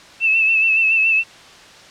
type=tone with vibrato; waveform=sine; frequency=2637 Hz; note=E7; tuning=in tune; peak=-12 dBFS; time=0.2-1.24 s; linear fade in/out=50 ms; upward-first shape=sine; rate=7.1 Hz; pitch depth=41 cents each way; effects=white hiss -42 dBFS RMS until 1.9 s + low-pass 5000 Hz 12 dB/octave